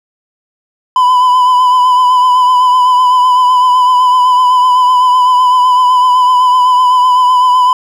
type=tone with vibrato; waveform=triangle; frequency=1002 Hz; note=B5; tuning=25 cents sharp; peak=-3 dBFS; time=0.96-7.73 s; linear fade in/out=2 ms; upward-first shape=triangle; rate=7.9 Hz; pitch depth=36 cents each way; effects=none